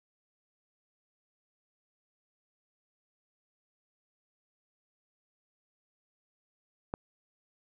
click, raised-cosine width 1 ms, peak -19 dBFS, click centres 6.939 s, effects none

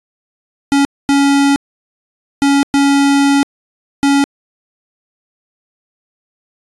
square tone bursts at uneven times, 280 Hz, C#4, 18 cents sharp, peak -9 dBFS, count 5, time 0.72-0.85 / 1.09-1.56 / 2.42-2.63 / 2.74-3.43 / 4.03-4.24 s, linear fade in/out 0 ms, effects resampled to 24000 Hz

